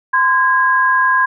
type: tone pair together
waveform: sine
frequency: 1031 / 1637.7 Hz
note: C6 / G#6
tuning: -26 / -25 cents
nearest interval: minor sixth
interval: 801 cents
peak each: -13 dBFS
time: 0.13-1.26 s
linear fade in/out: 10 ms
effects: none